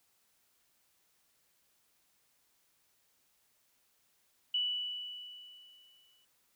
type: tone with exponential decay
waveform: sine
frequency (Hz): 2960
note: F#7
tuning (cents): 0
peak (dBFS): -28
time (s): 4.54-6.25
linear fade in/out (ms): 5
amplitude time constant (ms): 370
effects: white hiss -73 dBFS RMS until 6.55 s